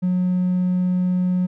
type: tone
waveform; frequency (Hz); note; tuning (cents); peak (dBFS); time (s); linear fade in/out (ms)
triangle; 181.6; F#3; -32; -14; 0.02-1.47; 20
effects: tanh soft clip ceiling -12 dBFS